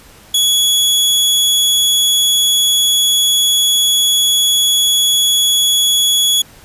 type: tone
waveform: sawtooth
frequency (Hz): 3370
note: G#7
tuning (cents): +25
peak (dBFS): -7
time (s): 0.34-6.42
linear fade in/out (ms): 5
effects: pink hiss -42 dBFS RMS until 6.64 s + resampled to 32000 Hz